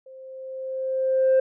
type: tone with level ramp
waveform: sine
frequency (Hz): 525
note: C5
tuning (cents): +6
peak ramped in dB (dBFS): -42 to -12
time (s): 0.06-1.4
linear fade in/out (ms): 5
effects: tanh soft clip ceiling -13 dBFS